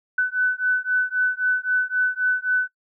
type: beating tone pair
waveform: sine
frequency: 1500 / 1503.8 Hz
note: F#6 / F#6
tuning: +23 / +28 cents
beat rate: 3.8 Hz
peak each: -22 dBFS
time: 0.18-2.68 s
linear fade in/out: 5 ms
effects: noise-tail reverb RT60 0.1 s tail -24 dB re dry